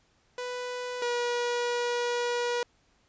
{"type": "tone pair in turn", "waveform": "sawtooth", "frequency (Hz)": [495.2, 482.2], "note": ["B4", "B4"], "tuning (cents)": [5, -41], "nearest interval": "unison", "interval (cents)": 46, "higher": "first", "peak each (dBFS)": [-29, -23], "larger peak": "second", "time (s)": [[0.38, 1.02], [1.02, 2.63]], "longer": "second", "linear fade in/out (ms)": 2, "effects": ["pink hiss -67 dBFS RMS until 3.08 s", "resampled to 16000 Hz"]}